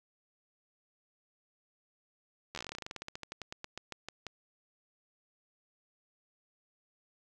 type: slowing click train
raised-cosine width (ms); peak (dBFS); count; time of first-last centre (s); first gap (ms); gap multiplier
0.2; -23; 28; 2.55-4.267; 12; 1.11
effects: none